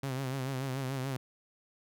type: tone with vibrato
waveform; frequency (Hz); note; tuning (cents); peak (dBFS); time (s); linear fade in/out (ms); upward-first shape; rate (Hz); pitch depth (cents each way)
sawtooth; 132.8; C3; +26; -29; 0.03-1.17; 5; sine; 6.9; 70
effects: none